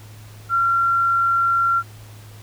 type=tone; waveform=sine; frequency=1371 Hz; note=F6; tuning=32 cents flat; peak=-15 dBFS; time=0.49-1.83 s; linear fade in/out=50 ms; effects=added 106 Hz sine -39 dBFS peak until 2.42 s + pink hiss -47 dBFS RMS until 2.42 s